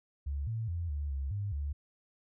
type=tone with pitch steps; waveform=sine; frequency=70.8 / 112.7 / 85.2 / 72.7 / 68.5 / 101.4 / 71.9 Hz; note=C#2 / A2 / F2 / D2 / C#2 / G#2 / D2; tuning=+37 / +42 / -42 / -17 / -20 / -41 / -36 cents; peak=-32 dBFS; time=0.26-1.73 s; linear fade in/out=10 ms; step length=210 ms; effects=none